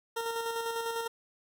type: tone with tremolo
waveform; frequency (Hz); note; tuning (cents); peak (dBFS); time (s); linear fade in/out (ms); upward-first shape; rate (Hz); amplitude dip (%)
20% pulse; 460; A#4; -23; -26; 0.16-1.08; 10; square; 10; 35
effects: none